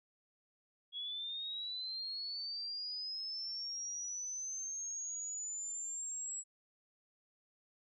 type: linear sweep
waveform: sine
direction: up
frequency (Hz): 3322 to 7770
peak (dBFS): -39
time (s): 0.92-6.44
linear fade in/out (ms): 50
effects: none